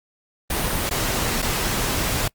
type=noise with dropouts; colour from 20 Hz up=pink; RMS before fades=-23 dBFS; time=0.5-2.28 s; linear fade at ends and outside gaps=5 ms; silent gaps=0.894-0.909 / 1.42-1.424 s; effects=noise-tail reverb RT60 0.1 s tail -24 dB re dry + Opus 32 kbps